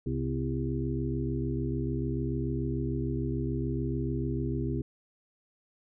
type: harmonic tone with a mistuned harmonic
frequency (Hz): 66.8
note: C2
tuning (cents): +36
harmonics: 1 / 2 / 4 / 5 / 6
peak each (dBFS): -35 / -32 / -35 / -36 / -38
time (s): 0.06-4.82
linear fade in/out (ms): 5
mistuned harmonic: 4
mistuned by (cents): -92
effects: none